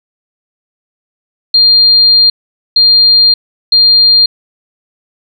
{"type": "tone bursts at uneven times", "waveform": "sine", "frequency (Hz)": 4200, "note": "C8", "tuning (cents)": 6, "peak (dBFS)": -3, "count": 3, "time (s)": [[1.54, 2.3], [2.76, 3.34], [3.72, 4.26]], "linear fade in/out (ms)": 5, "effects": []}